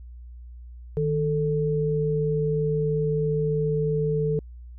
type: tone pair together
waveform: sine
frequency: 154.6 / 440.7 Hz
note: D#3 / A4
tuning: -11 / +3 cents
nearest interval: octave + tritone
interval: 1814 cents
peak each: -24 dBFS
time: 0.97-4.39 s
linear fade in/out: 0 ms
effects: added 60 Hz sine -39 dBFS peak until 4.78 s